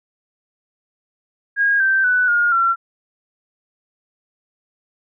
sine tone with pitch steps, 1633 / 1560.2 / 1490.6 / 1424.1 / 1360.6 Hz, G#6 / G6 / F#6 / F6 / F6, -30 / -9 / +12 / +33 / -46 cents, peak -13 dBFS, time 1.56-2.76 s, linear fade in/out 50 ms, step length 240 ms, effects none

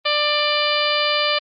harmonic tone, 593 Hz, D5, 17 cents sharp, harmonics 1 / 2 / 3 / 4 / 5 / 6 / 7 / 8, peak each -23 / -24 / -28 / -24 / -24 / -27 / -27 / -27 dBFS, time 0.05-1.39 s, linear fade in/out 10 ms, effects Opus 32 kbps

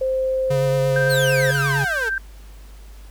sine tone, 523.3 Hz, C5, in tune, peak -18 dBFS, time 0.01-1.51 s, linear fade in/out 5 ms
square tone with vibrato, 139 Hz, C#3, 5 cents sharp, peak -21 dBFS, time 0.5-1.85 s, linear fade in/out 10 ms, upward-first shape triangle, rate 8.8 Hz, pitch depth 27 cents each way
sine tone with tremolo, 1568 Hz, G6, in tune, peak -19 dBFS, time 0.96-2.18 s, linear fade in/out 2 ms, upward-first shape sine, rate 19 Hz, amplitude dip 30%
sawtooth exponential sweep, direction down, 4503 to 420 Hz, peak -22 dBFS, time 1.09-2.1 s, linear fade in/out 20 ms
effects added 50 Hz sine -38 dBFS peak until 3.1 s + pink hiss -51 dBFS RMS until 3.1 s

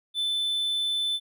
triangle tone, 3520 Hz, A7, in tune, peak -23 dBFS, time 0.14-1.2 s, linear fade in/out 50 ms, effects none

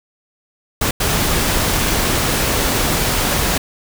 pink noise bursts at uneven times, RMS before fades -17 dBFS, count 2, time 0.81-0.91 / 1-3.58 s, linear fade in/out 5 ms, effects none

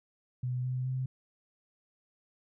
sine tone with pitch steps, 125.4 / 127.52 / 129.67 Hz, B2 / C3 / C3, +27 / -44 / -15 cents, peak -30 dBFS, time 0.43-1.06 s, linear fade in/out 5 ms, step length 210 ms, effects none

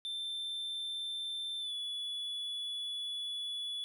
triangle tone with pitch glide, 3558 to 3419 Hz, A7 to G#7, +19 to +50 cents, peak -35 dBFS, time 0.05-3.84 s, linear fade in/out 0 ms, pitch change -69 cents, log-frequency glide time 1.6-1.73 s, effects none

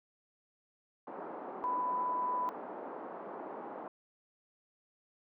white band-pass noise, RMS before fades -44 dBFS, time 1.07-3.88 s, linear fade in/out 2 ms, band 240 to 1000 Hz, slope 24 dB/octave
sine tone, 995 Hz, B5, 13 cents sharp, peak -31 dBFS, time 1.64-2.49 s, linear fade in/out 0 ms
effects none

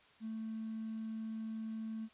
triangle tone with hard clipping, 221.4 Hz, A3, 11 cents sharp, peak -39 dBFS, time 0.2-2.09 s, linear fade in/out 50 ms, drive 3 dB, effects white hiss -64 dBFS RMS until 2.13 s + resampled to 8000 Hz

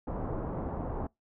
pink low-pass noise, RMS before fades -35 dBFS, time 0.07-1.07 s, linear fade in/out 5 ms, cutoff 1000 Hz, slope 24 dB/octave, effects noise-tail reverb RT60 0.2 s tail -26 dB re dry

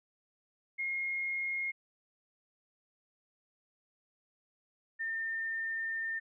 sine tone pair in turn, 2146 / 1807.9 Hz, C7 / A6, +43 / +46 cents, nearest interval minor third, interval 297 cents, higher first, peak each -32 / -33 dBFS, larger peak first, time 0.78-1.72 / 4.99-6.2 s, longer second, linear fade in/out 20 ms, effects none

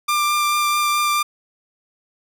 sawtooth tone with vibrato, 1189 Hz, D6, 21 cents sharp, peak -13 dBFS, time 0.08-1.23 s, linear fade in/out 10 ms, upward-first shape triangle, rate 4.6 Hz, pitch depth 12 cents each way, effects none

